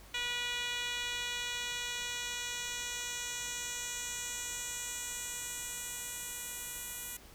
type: tone with band-pass filter sweep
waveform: 10% pulse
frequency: 485.6 Hz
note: B4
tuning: 29 cents flat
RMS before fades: -39 dBFS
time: 0.14-7.17 s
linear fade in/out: 5 ms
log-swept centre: 3500 to 11000 Hz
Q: 1.5
effects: added 50 Hz sine -59 dBFS peak until 7.34 s + pink hiss -56 dBFS RMS until 7.34 s